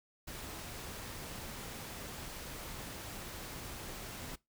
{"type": "noise", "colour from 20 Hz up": "pink", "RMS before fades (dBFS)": -45, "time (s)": [0.27, 4.36], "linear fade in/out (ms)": 10, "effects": ["noise-tail reverb RT60 0.2 s tail -22 dB re dry"]}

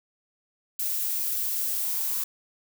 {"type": "noise with high-pass filter sweep", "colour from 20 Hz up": "violet", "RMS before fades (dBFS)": -28, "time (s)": [0.79, 2.24], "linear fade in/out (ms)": 5, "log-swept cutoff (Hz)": [230, 1100], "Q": 6.3, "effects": []}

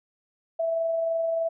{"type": "tone with amplitude modulation", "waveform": "sine", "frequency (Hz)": 659.3, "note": "E5", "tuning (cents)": 0, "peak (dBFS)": -22, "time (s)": [0.59, 1.49], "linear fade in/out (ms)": 10, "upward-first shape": "sine", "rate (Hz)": 23.2, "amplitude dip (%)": 25, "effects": []}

